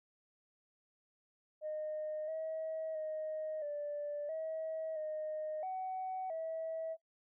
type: tone with pitch steps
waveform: sine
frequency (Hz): 615 / 638 / 623 / 586 / 639 / 618 / 751 / 647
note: D#5 / D#5 / D#5 / D5 / D#5 / D#5 / F#5 / E5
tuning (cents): -20 / +43 / +2 / -4 / +46 / -12 / +26 / -32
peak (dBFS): -36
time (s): 1.61-6.97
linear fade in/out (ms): 50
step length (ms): 670
effects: noise-tail reverb RT60 0.1 s tail -21 dB re dry + tanh soft clip ceiling -33 dBFS